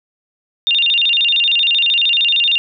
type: tone with vibrato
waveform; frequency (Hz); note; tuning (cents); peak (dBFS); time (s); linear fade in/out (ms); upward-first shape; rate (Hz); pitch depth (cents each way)
sine; 3188; G7; +28; -11; 0.67-2.58; 0; square; 13; 230
effects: none